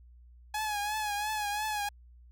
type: tone with vibrato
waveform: sawtooth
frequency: 840 Hz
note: G#5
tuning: 19 cents sharp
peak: -27 dBFS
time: 0.54-1.89 s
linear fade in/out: 5 ms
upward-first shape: triangle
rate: 2.9 Hz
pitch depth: 63 cents each way
effects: added 60 Hz sine -52 dBFS peak until 2.31 s